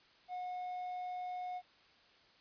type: tone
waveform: triangle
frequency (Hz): 726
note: F#5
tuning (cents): -33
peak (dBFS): -37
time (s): 0.28-1.62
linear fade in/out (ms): 50
effects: white hiss -65 dBFS RMS until 2.4 s + resampled to 11025 Hz